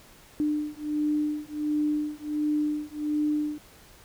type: beating tone pair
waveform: sine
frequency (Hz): 299.1 / 300.5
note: D4 / D4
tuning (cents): +32 / +40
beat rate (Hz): 1.4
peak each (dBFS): -28 / -28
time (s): 0.4-3.58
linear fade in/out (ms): 0
effects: pink hiss -53 dBFS RMS until 4.04 s